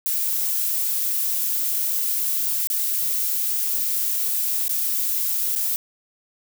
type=noise with dropouts; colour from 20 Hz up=violet; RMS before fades=-23 dBFS; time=0.06-5.76 s; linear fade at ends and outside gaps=0 ms; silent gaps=2.672-2.701 / 4.681-4.694 / 5.552-5.56 s; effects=none